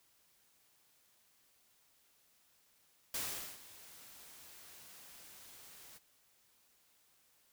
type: noise with ADSR envelope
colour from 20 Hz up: white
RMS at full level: -38 dBFS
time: 3.14-5.99 s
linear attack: 4 ms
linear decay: 430 ms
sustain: -18 dB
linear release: 23 ms
effects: white hiss -71 dBFS RMS until 7.52 s